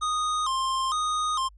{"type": "tone with vibrato", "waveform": "square", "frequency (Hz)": 1144, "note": "D6", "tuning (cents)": -46, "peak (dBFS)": -25, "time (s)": [0.01, 1.49], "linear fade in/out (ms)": 20, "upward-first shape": "square", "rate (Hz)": 1.1, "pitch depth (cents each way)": 140, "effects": ["added 50 Hz sine -49 dBFS peak until 1.57 s", "resampled to 22050 Hz"]}